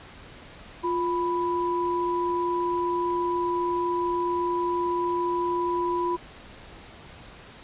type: tone pair together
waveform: sine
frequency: 350.2 / 990.5 Hz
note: F4 / B5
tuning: +5 / +5 cents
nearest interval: octave + tritone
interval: 1800 cents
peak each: -26 dBFS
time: 0.83-6.17 s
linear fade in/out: 20 ms
effects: pink hiss -46 dBFS RMS until 7.63 s + resampled to 8000 Hz